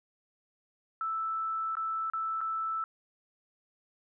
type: tone with dropouts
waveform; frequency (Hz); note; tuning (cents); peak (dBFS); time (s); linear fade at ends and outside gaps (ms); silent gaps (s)
sine; 1318.5; E6; 0; -30; 1.01-2.84; 1; 1.753-1.769 / 2.1-2.135 / 2.407-2.413
effects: none